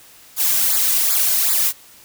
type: noise with flanger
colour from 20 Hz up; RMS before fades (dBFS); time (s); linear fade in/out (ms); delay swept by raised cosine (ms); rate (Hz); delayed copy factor
blue; -17; 0.36-1.73; 50; 0.33 to 2.33; 2.6; -1
effects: white hiss -46 dBFS RMS until 2.04 s